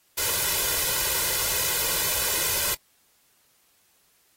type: noise with comb filter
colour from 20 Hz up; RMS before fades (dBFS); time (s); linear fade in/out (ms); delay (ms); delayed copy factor
white; -25; 0.17-2.75; 10; 2; +0.7
effects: white hiss -64 dBFS RMS until 4.36 s + AAC 48 kbps